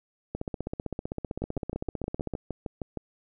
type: two click trains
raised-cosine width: 2 ms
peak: -18 / -19 dBFS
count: 32 / 11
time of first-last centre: 0.35-2.337 / 1.42-2.973 s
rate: 15.6 / 6.44 Hz
effects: none